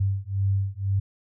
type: beating tone pair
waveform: sine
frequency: 97 / 99 Hz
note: G2 / G2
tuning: -18 / +18 cents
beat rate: 2 Hz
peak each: -25 dBFS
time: 0-1 s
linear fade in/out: 10 ms
effects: none